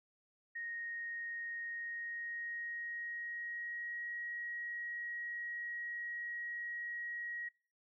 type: tone with pitch glide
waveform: sine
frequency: 1864.7 to 1898.4 Hz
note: A#6 to A#6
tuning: 0 to +31 cents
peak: -40 dBFS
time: 0.55-7.49 s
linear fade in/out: 10 ms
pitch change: +31 cents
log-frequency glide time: 1.64-4.11 s
effects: noise-tail reverb RT60 0.4 s tail -22 dB re dry